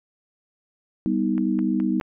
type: chord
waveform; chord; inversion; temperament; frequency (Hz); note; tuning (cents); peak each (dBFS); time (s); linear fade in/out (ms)
sine; G augmented; none; equal with one note detuned; 196 / 246.9 / 315.3; G3 / B3 / D#4; 0 / 0 / +23; -24; 1.06-2; 0
type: click train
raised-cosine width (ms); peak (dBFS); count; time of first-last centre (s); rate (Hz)
0.5; -24; 4; 1.38-2.012; 4.75
effects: none